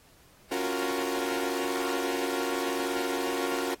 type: chord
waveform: sawtooth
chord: Gb major seventh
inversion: second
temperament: equal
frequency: 277.2 / 349.2 / 370 / 466.2 Hz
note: Db4 / F4 / Gb4 / Bb4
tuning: 0 / 0 / 0 / 0 cents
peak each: -30 dBFS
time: 0.51-3.75 s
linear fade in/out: 10 ms
effects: pink hiss -59 dBFS RMS until 3.8 s + AAC 48 kbps